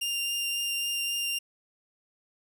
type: tone with vibrato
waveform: sawtooth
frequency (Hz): 2794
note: F7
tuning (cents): 0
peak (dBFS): -25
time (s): 0.01-1.39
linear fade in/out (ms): 10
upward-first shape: triangle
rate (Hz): 3.7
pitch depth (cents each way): 9
effects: none